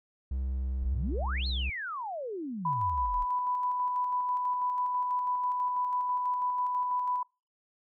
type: tone with pitch glide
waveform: triangle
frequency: 65.41 to 64.81 Hz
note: C2 to C2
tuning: 0 to -16 cents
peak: -27 dBFS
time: 0.31-1.7 s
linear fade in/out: 5 ms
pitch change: -16 cents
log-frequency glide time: 0.41-0.7 s
type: exponential two-way sweep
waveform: sine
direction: up then down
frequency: 32.7 to 4371 to 32.7 Hz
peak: -33 dBFS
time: 0.81-3.25 s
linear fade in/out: 20 ms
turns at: 1.47 s
type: tone with tremolo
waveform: sine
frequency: 993 Hz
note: B5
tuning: 9 cents sharp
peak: -26 dBFS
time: 2.65-7.23 s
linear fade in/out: 5 ms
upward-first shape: square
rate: 6.1 Hz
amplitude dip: 25%
effects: noise-tail reverb RT60 0.3 s tail -26 dB re dry + MP3 96 kbps